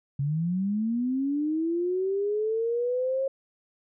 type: linear sweep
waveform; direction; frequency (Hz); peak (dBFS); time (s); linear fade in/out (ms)
sine; up; 135.4 to 543; -24; 0.19-3.28; 5
effects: none